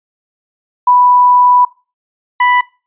sine / 30% pulse tone pair in turn, 987.8 / 987.8 Hz, B5 / B5, 0 / 0 cents, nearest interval unison, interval 0 cents, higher neither, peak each -5 dBFS, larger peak neither, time 0.87-1.65 / 2.4-2.61 s, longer first, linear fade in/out 5 ms, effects noise-tail reverb RT60 0.3 s tail -20 dB re dry + resampled to 8000 Hz

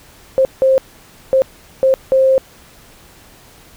sine tone bursts at uneven times, 529 Hz, C5, 19 cents sharp, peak -8 dBFS, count 5, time 0.38-0.45 / 0.62-0.78 / 1.33-1.42 / 1.83-1.94 / 2.12-2.38 s, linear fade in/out 0 ms, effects pink hiss -44 dBFS RMS until 3.76 s

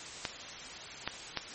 clicks, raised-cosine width 0.2 ms, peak -14 dBFS, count 3, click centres 0.252 / 1.076 / 1.373 s, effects white hiss -44 dBFS RMS until 1.54 s + MP3 32 kbps

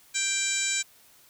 harmonic tone, 785 Hz, G5, 2 cents sharp, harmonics 2 / 3 / 4 / 5 / 6 / 7 / 8 / 9 / 10, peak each -36 / -31 / -39 / -34 / -42 / -38 / -37 / -30 / -32 dBFS, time 0.14-0.83 s, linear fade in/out 20 ms, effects white hiss -57 dBFS RMS until 1.29 s

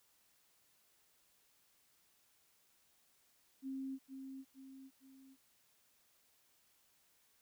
sine tone with echo, 267.2 Hz, C4, 36 cents sharp, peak -40 dBFS, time 3.62-3.99 s, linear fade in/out 50 ms, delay 460 ms, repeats 3, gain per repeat -6 dB, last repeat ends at 5.37 s, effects white hiss -73 dBFS RMS until 7.41 s

